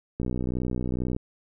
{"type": "click train", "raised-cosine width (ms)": 3, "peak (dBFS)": -16, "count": 61, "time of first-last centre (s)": [0.2, 1.165], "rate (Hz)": 62.2, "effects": []}